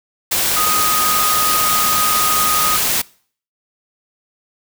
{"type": "tone in noise", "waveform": "sine", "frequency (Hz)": 1246, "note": "D#6", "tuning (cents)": 2, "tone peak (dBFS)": -17, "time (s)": [0.56, 2.77], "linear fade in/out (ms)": 10, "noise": "white", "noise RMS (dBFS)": -17, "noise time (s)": [0.31, 3.02], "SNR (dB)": -3, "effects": ["noise-tail reverb RT60 0.5 s tail -23 dB re dry"]}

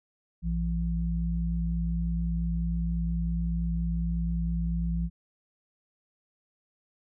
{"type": "tone pair together", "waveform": "sine", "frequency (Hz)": [58.32, 169.2], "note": ["A#1", "E3"], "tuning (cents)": [1, 45], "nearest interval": "octave + tritone", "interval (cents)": 1844, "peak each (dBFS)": [-28, -29], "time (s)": [0.42, 5.1], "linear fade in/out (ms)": 50, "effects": []}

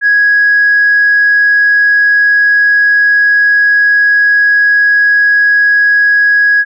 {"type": "tone", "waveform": "sine", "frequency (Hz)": 1661.2, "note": "G#6", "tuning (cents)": 0, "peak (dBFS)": -4, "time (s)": [0.01, 6.65], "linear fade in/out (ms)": 50, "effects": ["tanh soft clip ceiling -1 dBFS"]}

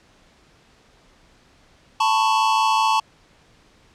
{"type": "tone cluster", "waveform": "square", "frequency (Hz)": [883, 988, 1102], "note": ["A5", "B5", "C#6"], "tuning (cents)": [6, 0, -11], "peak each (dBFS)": [-19, -25, -22], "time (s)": [2, 3], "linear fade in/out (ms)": 5, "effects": ["pink hiss -55 dBFS RMS until 3.94 s", "low-pass 6000 Hz 12 dB/octave"]}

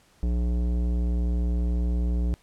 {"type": "tone with tanh clipping", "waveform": "sine", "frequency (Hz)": 59.6, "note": "A#1", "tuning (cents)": 39, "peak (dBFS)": -24, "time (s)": [0.23, 2.34], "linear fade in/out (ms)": 0, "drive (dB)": 15, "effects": ["pink hiss -60 dBFS RMS until 2.42 s", "low-pass 11000 Hz 12 dB/octave"]}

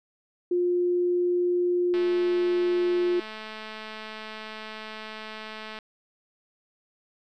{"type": "tone", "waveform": "sine", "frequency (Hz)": 354.4, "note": "F4", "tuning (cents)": 25, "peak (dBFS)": -21, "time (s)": [0.51, 3.2], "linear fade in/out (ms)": 5}
{"type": "click train", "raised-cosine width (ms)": 0.3, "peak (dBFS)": -23, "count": 836, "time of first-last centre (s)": [1.94, 5.788], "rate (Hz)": 217}
{"effects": []}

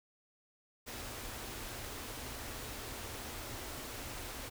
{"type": "band-stop noise", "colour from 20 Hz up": "pink", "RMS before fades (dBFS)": -44, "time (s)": [0.86, 4.5], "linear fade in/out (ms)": 20, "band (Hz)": [140, 210], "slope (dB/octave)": 96, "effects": []}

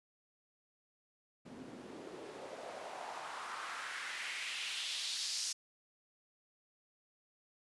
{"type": "noise with band-pass filter sweep", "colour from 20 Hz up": "white", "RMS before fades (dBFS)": -43, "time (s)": [1.45, 5.53], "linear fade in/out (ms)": 10, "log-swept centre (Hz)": [220, 5600], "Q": 2.2, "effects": ["resampled to 24000 Hz"]}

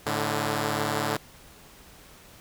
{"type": "tone pair together", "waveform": "5% pulse", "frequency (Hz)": [108.48, 146.83], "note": ["A2", "D3"], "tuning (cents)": [-24, 0], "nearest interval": "perfect fourth", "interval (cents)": 524, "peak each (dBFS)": -17, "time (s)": [0.06, 1.17], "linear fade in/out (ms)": 5, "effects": ["pink hiss -51 dBFS RMS until 2.4 s"]}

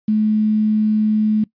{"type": "tone with quantisation", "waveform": "sine", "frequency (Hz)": 214.6, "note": "A3", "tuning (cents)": -43, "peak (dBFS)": -13, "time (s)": [0.08, 1.44], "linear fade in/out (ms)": 5, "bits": 7, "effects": ["noise-tail reverb RT60 0.1 s tail -21 dB re dry", "resampled to 11025 Hz"]}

